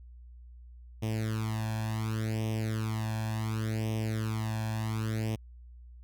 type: tone with flanger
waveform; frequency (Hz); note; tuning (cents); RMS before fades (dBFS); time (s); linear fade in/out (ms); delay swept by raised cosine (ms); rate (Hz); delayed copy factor
sawtooth; 110.1; A2; +2; -32; 1.02-5.36; 10; 0.34 to 1.2; 0.69; +0.85
effects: added 60 Hz sine -47 dBFS peak until 6.03 s